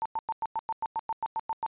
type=tone bursts; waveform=sine; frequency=897 Hz; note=A5; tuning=33 cents sharp; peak=-27 dBFS; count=13; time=0.02-1.663 s; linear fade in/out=0 ms; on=35 ms; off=99 ms; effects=resampled to 8000 Hz